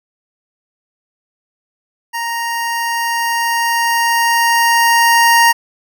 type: tone with level ramp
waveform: 25% pulse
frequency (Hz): 932.3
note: A#5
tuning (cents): 0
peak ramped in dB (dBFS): -15 to -3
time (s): 2.13-5.53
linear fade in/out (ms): 20
effects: none